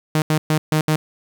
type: tone bursts at uneven times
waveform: sawtooth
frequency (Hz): 154.9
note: D#3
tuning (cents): -7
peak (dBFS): -11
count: 5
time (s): 0.15-0.22 / 0.3-0.38 / 0.5-0.58 / 0.72-0.81 / 0.88-0.96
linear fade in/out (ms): 2
effects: 8-bit